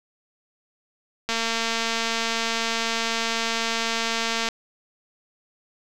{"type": "click train", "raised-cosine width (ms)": 0.2, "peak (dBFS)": -8, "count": 730, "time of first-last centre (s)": [1.29, 4.487], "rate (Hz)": 228, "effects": []}